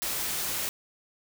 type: noise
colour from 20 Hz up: white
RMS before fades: -31 dBFS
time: 0.02-0.69 s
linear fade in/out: 0 ms
effects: none